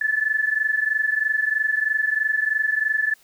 sine tone pair together, 1730.9 / 1754 Hz, A6 / A6, -29 / -6 cents, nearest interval unison, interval 23 cents, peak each -21 / -23 dBFS, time 0.01-3.14 s, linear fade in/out 5 ms, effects white hiss -56 dBFS RMS until 3.23 s

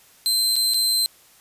sawtooth tone with dropouts, 4105 Hz, C8, 34 cents flat, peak -15 dBFS, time 0.26-1.06 s, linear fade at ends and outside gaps 0 ms, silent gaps 0.557-0.564 / 0.737-0.743 s, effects white hiss -53 dBFS RMS until 1.4 s + resampled to 32000 Hz

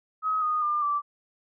sine tone with pitch steps, 1271 / 1234.8 / 1199.7 / 1165.5 Hz, D#6 / D#6 / D6 / D6, +36 / -14 / +37 / -14 cents, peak -23 dBFS, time 0.22-1.02 s, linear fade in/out 50 ms, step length 200 ms, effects none

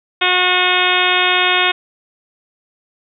harmonic tone, 363.1 Hz, F#4, 33 cents flat, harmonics 1 / 2 / 3 / 4 / 5 / 6 / 7 / 8 / 9 / 10, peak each -23 / -21 / -21 / -20 / -23 / -20 / -19 / -23 / -21 / -21 dBFS, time 0.21-1.72 s, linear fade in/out 10 ms, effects none

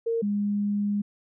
sine tone pair in turn, 459.5 / 204.7 Hz, A#4 / G#3, -25 / -25 cents, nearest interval octave + major second, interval 1400 cents, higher first, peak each -23 dBFS, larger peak neither, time 0.06-0.22 / 0.22-1.02 s, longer second, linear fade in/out 10 ms, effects none

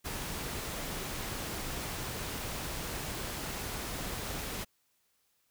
pink noise, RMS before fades -38 dBFS, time 0.04-4.65 s, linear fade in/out 20 ms, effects white hiss -74 dBFS RMS until 5.5 s

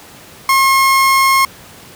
30% pulse tone, 1076 Hz, C6, 48 cents sharp, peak -6 dBFS, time 0.49-1.45 s, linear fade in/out 2 ms, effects pink hiss -38 dBFS RMS until 1.95 s + high-pass 80 Hz 12 dB/octave

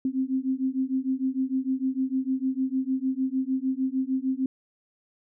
sine beating tone pair, 259.4 / 266 Hz, C4 / C4, -15 / +29 cents, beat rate 6.6 Hz, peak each -27 dBFS, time 0.05-4.46 s, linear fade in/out 2 ms, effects none

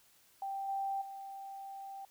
sine tone with level steps, 784 Hz, G5, in tune, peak -36 / -33 / -43 dBFS, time 0.42-2.05 s, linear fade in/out 2 ms, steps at 0.68 / 1.01 s, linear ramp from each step 10 ms, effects white hiss -66 dBFS RMS until 2.1 s

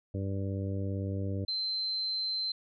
harmonic tone, 97.8 Hz, G2, 4 cents flat, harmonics 1 / 2 / 3 / 4 / 5 / 6, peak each -32 / -39 / -40 / -45 / -43 / -46 dBFS, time 0.14-1.45 s, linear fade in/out 5 ms
sine tone, 4100 Hz, C8, 36 cents flat, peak -30 dBFS, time 1.48-2.52 s, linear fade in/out 5 ms
effects none

